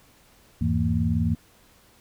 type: tone cluster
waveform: sine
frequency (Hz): 82.3 / 102 / 162.6 / 228.8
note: E2 / G#2 / E3 / A#3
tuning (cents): -2 / -31 / -23 / -32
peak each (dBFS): -26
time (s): 0.61-1.35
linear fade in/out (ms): 5
effects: pink hiss -57 dBFS RMS until 2 s